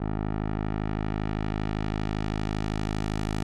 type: tone with low-pass filter sweep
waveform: 10% pulse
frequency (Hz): 52.6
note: G#1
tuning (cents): +23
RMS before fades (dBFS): -29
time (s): 0-3.43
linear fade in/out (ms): 5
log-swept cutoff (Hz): 1300 to 8900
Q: 0.71
effects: none